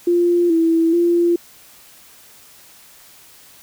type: tone with pitch steps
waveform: sine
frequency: 348 / 329 / 344.2 Hz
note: F4 / E4 / F4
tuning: -6 / -3 / -25 cents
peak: -12 dBFS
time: 0.07-1.36 s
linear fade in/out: 5 ms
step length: 430 ms
effects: white hiss -46 dBFS RMS until 3.62 s